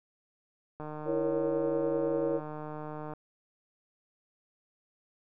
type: click train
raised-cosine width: 1 ms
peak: -27 dBFS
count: 356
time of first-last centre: 0.8-3.136 s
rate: 152 Hz
type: chord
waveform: sine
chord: A# diminished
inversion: second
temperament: equal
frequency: 329.6 / 466.2 / 554.4 Hz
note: E4 / A#4 / C#5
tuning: 0 / 0 / 0 cents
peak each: -32 / -31 / -32 dBFS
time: 1.05-2.41 s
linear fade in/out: 50 ms
effects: none